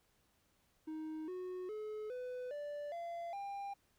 triangle tone with pitch steps, 313.3 / 366.2 / 428 / 500.2 / 584.6 / 683.3 / 798.6 Hz, D#4 / F#4 / A4 / B4 / D5 / F5 / G5, +12 / -18 / -48 / +22 / -8 / -38 / +32 cents, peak -39 dBFS, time 0.87-3.74 s, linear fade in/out 10 ms, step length 410 ms, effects pink hiss -75 dBFS RMS until 3.98 s

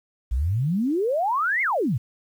sine exponential two-way sweep, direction up then down, 55 to 2217 to 101.2 Hz, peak -20 dBFS, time 0.31-1.98 s, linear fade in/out 10 ms, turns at 1.62 s, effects 9-bit

